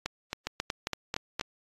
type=two click trains; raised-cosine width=0.2 ms; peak=-13 / -13 dBFS; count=5 / 6; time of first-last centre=0.47-1.396 / 0.06-1.411 s; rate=4.32 / 3.7 Hz; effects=AAC 32 kbps